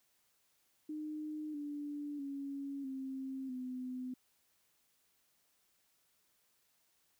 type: tone with pitch steps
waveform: sine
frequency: 305.4 / 291.6 / 278.4 / 265.9 / 253.9 Hz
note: D#4 / D4 / C#4 / C4 / B3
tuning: -32 / -12 / +8 / +28 / +48 cents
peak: -39 dBFS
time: 0.89-4.14 s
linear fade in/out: 5 ms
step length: 650 ms
effects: white hiss -75 dBFS RMS until 7.19 s